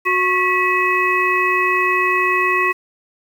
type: harmonic tone with a mistuned harmonic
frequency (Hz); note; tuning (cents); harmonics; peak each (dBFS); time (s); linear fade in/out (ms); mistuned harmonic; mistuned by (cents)
365.6; F#4; -21; 1 / 3 / 5 / 7; -22 / -18 / -19 / -20; 0.05-2.73; 20; 5; +110
effects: 7-bit